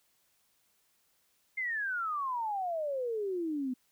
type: exponential sweep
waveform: sine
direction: down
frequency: 2127 to 246.9 Hz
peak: -31 dBFS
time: 1.57-3.74 s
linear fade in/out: 10 ms
effects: white hiss -72 dBFS RMS until 3.91 s